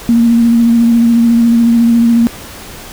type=tone with vibrato; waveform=sine; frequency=233.1 Hz; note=A#3; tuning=in tune; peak=-5 dBFS; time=0.09-2.27 s; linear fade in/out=0 ms; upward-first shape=sine; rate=14 Hz; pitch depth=23 cents each way; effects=pink hiss -30 dBFS RMS until 2.92 s